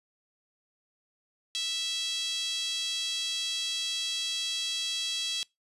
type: tone with high-pass filter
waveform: 5% pulse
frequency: 658 Hz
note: E5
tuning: 3 cents flat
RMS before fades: -32 dBFS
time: 1.55-5.43 s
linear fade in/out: 0 ms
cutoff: 3400 Hz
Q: 4.2
effects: noise-tail reverb RT60 0.2 s tail -24 dB re dry + resampled to 32000 Hz